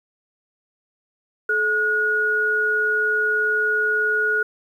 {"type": "tone pair together", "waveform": "sine", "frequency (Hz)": [430.8, 1449], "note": ["A4", "F#6"], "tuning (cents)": [-37, -37], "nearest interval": "octave + major sixth", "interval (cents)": 2100, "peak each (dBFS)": [-25, -18], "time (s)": [1.49, 4.43], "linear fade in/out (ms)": 5, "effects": ["9-bit"]}